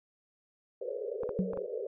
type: band-pass noise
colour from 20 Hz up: white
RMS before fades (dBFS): -37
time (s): 0.81-1.87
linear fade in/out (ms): 5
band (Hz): 400 to 560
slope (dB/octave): 96
type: clicks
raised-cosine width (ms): 1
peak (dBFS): -26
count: 4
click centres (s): 1.234 / 1.292 / 1.534 / 1.574
type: tone with exponential decay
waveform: sine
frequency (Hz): 187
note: F#3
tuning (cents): +19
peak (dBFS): -24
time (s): 1.39-1.66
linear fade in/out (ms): 0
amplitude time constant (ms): 58
effects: none